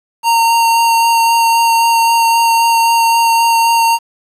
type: tone with vibrato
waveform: square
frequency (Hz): 921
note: A#5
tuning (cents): -21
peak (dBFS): -9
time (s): 0.23-3.99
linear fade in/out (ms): 50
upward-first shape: sine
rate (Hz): 3.8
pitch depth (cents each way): 10
effects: resampled to 32000 Hz + 7-bit